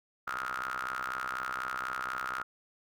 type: ring-modulated tone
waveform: sawtooth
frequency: 64.1 Hz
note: C2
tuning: 35 cents flat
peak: -27 dBFS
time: 0.27-2.43 s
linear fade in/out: 5 ms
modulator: 1340 Hz
effects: none